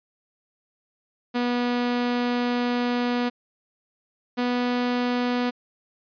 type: tone pair in turn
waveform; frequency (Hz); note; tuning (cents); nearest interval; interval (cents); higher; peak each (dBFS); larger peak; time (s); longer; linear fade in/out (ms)
sawtooth; 243.5 / 245.5; B3 / B3; -24 / -10; unison; 14; second; -18; neither; 1.34-3.3 / 4.37-5.51; first; 20
effects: resampled to 11025 Hz